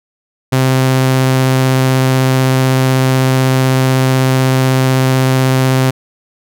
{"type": "tone with vibrato", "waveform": "sawtooth", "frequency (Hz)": 130.81, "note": "C3", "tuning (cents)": 0, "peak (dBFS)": -5, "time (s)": [0.52, 5.91], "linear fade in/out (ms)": 10, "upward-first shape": "sine", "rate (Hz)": 16, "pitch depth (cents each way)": 8, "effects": []}